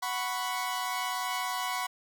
sawtooth chord, F# suspended fourth, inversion none, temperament equal, 740 / 987.8 / 1108.7 Hz, F#5 / B5 / C#6, 0 / 0 / 0 cents, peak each -32 / -30 / -32 dBFS, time 0.02-1.87 s, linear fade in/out 10 ms, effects none

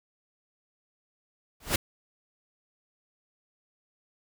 pink noise with exponential growth, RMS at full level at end -19 dBFS, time 1.6-1.76 s, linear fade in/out 5 ms, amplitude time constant 33 ms, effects none

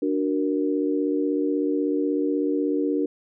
sine chord, D augmented, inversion none, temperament equal, 293.7 / 370 / 466.2 Hz, D4 / F#4 / A#4, 0 / 0 / 0 cents, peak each -23 / -27 / -27 dBFS, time 0.02-3.06 s, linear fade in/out 5 ms, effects none

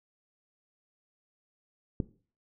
click, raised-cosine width 3 ms, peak -16 dBFS, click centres 2.002 s, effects noise-tail reverb RT60 0.4 s tail -17 dB re dry

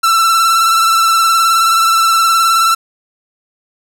45% pulse tone with vibrato, 1337 Hz, E6, 24 cents sharp, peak -8 dBFS, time 0.03-2.75 s, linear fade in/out 10 ms, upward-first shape triangle, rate 19 Hz, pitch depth 43 cents each way, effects none

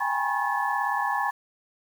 sine tone cluster, 799 / 837 / 970 / 1086 / 1726 Hz, G5 / G#5 / B5 / C#6 / A6, +33 / +13 / -31 / -36 / -34 cents, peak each -30 dBFS, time 0-1.31 s, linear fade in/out 10 ms, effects 8-bit

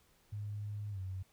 sine tone with pitch glide, 103.83 to 94.12 Hz, G#2 to F#2, 0 to +30 cents, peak -38 dBFS, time 0.32-1.23 s, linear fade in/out 10 ms, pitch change -170 cents, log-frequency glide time 0.91-0.99 s, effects pink hiss -69 dBFS RMS until 1.32 s

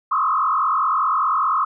sine tone with frequency modulation, 1177 Hz, D6, 3 cents sharp, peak -16 dBFS, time 0.11-1.65 s, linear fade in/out 10 ms, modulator 44.9 Hz, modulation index 3, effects none

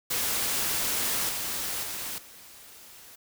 white noise with level steps, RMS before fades -28 / -32 / -35 / -49 dBFS, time 0.1-3.16 s, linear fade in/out 10 ms, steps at 1.29 / 1.83 / 2.18 s, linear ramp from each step 2 ms, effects none

